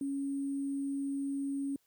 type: tone with sample-and-hold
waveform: sine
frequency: 277.2 Hz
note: C#4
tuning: in tune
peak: -32 dBFS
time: 0.01-1.76 s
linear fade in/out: 2 ms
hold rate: 8820 Hz
effects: white hiss -74 dBFS RMS until 1.86 s + high-pass 60 Hz 12 dB/octave